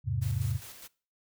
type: chord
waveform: sine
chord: E augmented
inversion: none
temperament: equal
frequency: 82.41 / 103.83 / 130.81 Hz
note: E2 / G#2 / B#2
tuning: 0 / 0 / 0 cents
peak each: -35 / -31 / -31 dBFS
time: 0.04-0.6 s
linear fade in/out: 50 ms
type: noise with tremolo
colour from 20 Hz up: white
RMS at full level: -46 dBFS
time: 0.21-0.88 s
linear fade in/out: 20 ms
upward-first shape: square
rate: 4.9 Hz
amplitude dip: 40%
effects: noise-tail reverb RT60 0.4 s tail -22 dB re dry